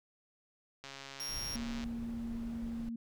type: click train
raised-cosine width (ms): 0.2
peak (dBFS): -29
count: 138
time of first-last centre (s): 0.84-1.84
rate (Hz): 137
type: tone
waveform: 40% pulse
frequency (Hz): 5588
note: F8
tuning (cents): 0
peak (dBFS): -37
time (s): 1.2-1.56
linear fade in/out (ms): 2
type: noise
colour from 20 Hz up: brown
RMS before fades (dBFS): -46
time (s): 1.29-2.89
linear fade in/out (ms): 2
type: tone with pitch glide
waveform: sine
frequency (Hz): 233.4 to 231.4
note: A#3 to A#3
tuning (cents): +2 to -13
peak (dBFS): -37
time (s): 1.55-2.96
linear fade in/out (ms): 5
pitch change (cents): -15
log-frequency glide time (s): 1.78-2.68
effects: none